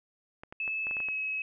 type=clicks; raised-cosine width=0.5 ms; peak=-28 dBFS; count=8; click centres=0.435 / 0.525 / 0.678 / 0.869 / 0.911 / 0.968 / 1.003 / 1.086 s
type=tone with pitch glide; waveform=sine; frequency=2606 to 2566 Hz; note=E7 to E7; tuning=-20 to -47 cents; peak=-30 dBFS; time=0.6-1.42 s; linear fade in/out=2 ms; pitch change=-27 cents; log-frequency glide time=0.93-1.08 s
effects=none